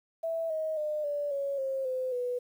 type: tone with pitch steps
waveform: sine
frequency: 657 / 630.6 / 605.3 / 580.9 / 557.6 / 535.2 / 513.7 / 493 Hz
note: E5 / D#5 / D#5 / D5 / C#5 / C5 / C5 / B4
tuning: -6 / +23 / -48 / -19 / +10 / +39 / -32 / -3 cents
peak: -29 dBFS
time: 0.23-2.39 s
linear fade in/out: 10 ms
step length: 270 ms
effects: 10-bit